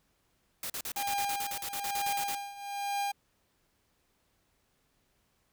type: noise bursts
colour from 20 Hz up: white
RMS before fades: -37 dBFS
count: 16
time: 0.63-2.349 s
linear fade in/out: 2 ms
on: 69 ms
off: 41 ms
type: tone with tremolo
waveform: 45% pulse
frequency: 805 Hz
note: G5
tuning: 46 cents sharp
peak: -29 dBFS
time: 0.96-3.12 s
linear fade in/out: 10 ms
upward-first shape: triangle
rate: 1.1 Hz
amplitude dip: 85%
effects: pink hiss -73 dBFS RMS until 5.52 s